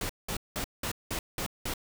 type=noise bursts; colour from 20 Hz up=pink; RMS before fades=-33 dBFS; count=7; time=0.01-1.738 s; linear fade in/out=2 ms; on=84 ms; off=190 ms; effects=none